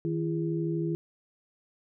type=tone cluster; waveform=sine; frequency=159 / 336.8 / 409.4 Hz; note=D#3 / E4 / G#4; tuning=+38 / +37 / -25 cents; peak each=-30 / -30 / -37 dBFS; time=0.05-0.95 s; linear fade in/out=0 ms; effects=none